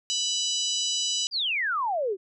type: harmonic tone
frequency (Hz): 987.8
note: B5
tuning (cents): 0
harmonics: 3 / 4 / 5 / 6 / 7 / 8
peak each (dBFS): -29 / -31 / -33 / -32 / -36 / -36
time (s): 0.1-1.27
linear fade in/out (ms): 0
type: exponential sweep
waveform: sine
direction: down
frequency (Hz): 4962 to 360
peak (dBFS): -24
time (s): 1.31-2.17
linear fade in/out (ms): 50
effects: none